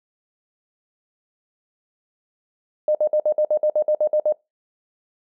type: tone bursts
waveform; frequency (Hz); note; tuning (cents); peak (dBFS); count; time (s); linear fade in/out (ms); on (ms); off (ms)
sine; 608; D#5; -40; -15; 12; 2.88-4.324; 2; 69; 56
effects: noise-tail reverb RT60 0.2 s tail -23 dB re dry